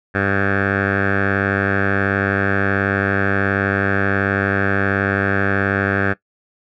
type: tone with low-pass filter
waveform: 10% pulse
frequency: 98.6 Hz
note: G2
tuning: 11 cents sharp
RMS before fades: -18 dBFS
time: 0.14-6.14 s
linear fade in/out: 20 ms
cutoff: 1700 Hz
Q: 6
effects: noise-tail reverb RT60 0.1 s tail -18 dB re dry